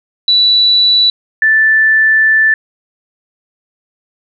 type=tone pair in turn; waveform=sine; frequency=3951 / 1760 Hz; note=B7 / A6; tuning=0 / 0 cents; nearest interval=octave + major second; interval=1400 cents; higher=first; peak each=-6 dBFS; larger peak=neither; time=0.28-1.1 / 1.42-2.54 s; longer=second; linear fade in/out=2 ms; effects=none